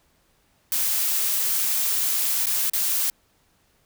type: noise with dropouts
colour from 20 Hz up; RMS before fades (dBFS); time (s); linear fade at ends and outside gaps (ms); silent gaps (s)
blue; -23; 0.72-3.1; 1; 2.459-2.468 / 2.698-2.734
effects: pink hiss -64 dBFS RMS until 3.85 s